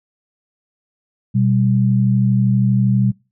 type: tone pair together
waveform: sine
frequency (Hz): 123.47 / 196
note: B2 / G3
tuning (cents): 0 / 0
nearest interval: minor sixth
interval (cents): 800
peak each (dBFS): -14 / -16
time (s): 1.34-3.12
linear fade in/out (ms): 20
effects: noise-tail reverb RT60 0.3 s tail -25 dB re dry